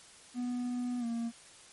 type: tone with pitch glide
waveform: triangle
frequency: 245.9 to 232.5 Hz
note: B3 to A#3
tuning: -7 to -4 cents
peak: -30 dBFS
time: 0.34-1.32 s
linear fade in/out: 50 ms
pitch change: -97 cents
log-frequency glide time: 0.99-1.05 s
effects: white hiss -55 dBFS RMS until 1.72 s + MP3 48 kbps